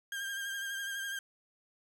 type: tone with vibrato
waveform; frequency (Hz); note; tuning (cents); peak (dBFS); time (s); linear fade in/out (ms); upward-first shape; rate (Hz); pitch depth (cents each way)
35% pulse; 1600; G6; +35; -34; 0.12-1.19; 2; sine; 12; 30
effects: none